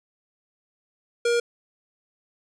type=tone; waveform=square; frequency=473.6 Hz; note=A#4; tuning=27 cents sharp; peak=-20 dBFS; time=1.25-1.4 s; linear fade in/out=5 ms; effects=resampled to 22050 Hz + 10-bit